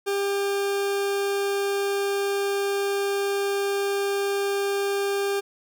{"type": "tone", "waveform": "40% pulse", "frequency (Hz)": 399, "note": "G4", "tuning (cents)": 31, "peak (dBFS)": -22, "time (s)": [0.06, 5.41], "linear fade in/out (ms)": 20, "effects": []}